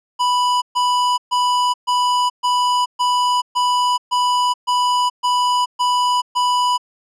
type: tone bursts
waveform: square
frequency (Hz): 987.8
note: B5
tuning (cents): 0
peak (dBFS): -15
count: 12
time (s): 0.19-6.78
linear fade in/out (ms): 20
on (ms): 430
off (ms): 130
effects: low-pass 7000 Hz 12 dB/octave